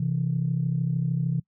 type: tone pair together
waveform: sine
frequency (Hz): 131.64 / 164.81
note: C3 / E3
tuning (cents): +11 / 0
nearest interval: major third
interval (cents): 389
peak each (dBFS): -25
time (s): 0-1.4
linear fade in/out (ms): 5
effects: noise-tail reverb RT60 0.1 s tail -23 dB re dry + tanh soft clip ceiling -15 dBFS